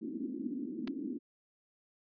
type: band-pass noise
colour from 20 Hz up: pink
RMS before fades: -39 dBFS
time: 0.01-1.19 s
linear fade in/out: 20 ms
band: 230 to 320 Hz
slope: 48 dB/octave
type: clicks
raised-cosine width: 0.2 ms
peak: -27 dBFS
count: 2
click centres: 0.875 / 0.878 s
effects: resampled to 11025 Hz